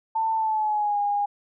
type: tone with pitch glide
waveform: sine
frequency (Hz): 891 to 817.1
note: A5 to G#5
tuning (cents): +22 to -28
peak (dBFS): -21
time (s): 0.15-1.26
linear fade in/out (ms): 10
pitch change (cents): -150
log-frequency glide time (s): 0.35-0.99
effects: none